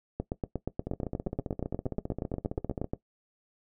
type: two click trains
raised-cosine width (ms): 2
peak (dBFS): -20 / -17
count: 31 / 24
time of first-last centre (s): 0.87-2.844 / 0.2-2.935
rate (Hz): 15.2 / 8.41
effects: noise-tail reverb RT60 0.1 s tail -17 dB re dry